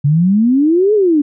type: exponential two-way sweep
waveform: sine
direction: up then down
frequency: 138.1 to 436.5 to 281.2 Hz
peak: -8 dBFS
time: 0.04-1.22 s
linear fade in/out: 10 ms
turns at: 0.94 s
effects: none